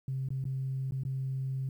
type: tone with dropouts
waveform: sine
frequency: 132.9 Hz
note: C3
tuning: 27 cents sharp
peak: -30 dBFS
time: 0.08-1.69 s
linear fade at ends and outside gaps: 2 ms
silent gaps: 0.287-0.304 / 0.441-0.453 / 0.91-0.921 / 1.035-1.051 s
effects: tanh soft clip ceiling -26 dBFS + 11-bit